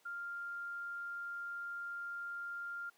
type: tone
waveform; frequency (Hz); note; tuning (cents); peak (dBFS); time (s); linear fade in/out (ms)
sine; 1396.9; F6; 0; -40; 0.05-2.9; 10
effects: pink hiss -69 dBFS RMS until 2.97 s + high-pass 400 Hz 12 dB/octave